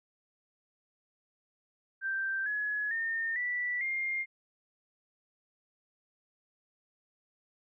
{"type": "tone with pitch steps", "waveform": "sine", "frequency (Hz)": [1568, 1690.3, 1822.1, 1964.2, 2117], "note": ["G6", "G#6", "A#6", "B6", "C7"], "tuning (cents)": [0, 30, -40, -10, 20], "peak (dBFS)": -30, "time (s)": [2.01, 4.26], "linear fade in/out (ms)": 50, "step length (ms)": 450, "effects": []}